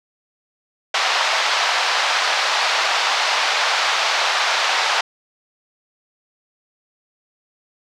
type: band-pass noise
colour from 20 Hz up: pink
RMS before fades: -19 dBFS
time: 0.94-5.01 s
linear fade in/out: 5 ms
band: 710 to 5300 Hz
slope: 24 dB/octave
effects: none